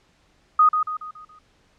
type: tone with echo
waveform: sine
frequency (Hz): 1244.5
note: D#6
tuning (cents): 0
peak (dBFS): -11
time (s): 0.59-0.69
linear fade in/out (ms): 5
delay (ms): 140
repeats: 5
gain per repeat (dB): -7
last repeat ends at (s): 1.39
effects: pink hiss -61 dBFS RMS until 1.78 s + low-pass 6000 Hz 12 dB/octave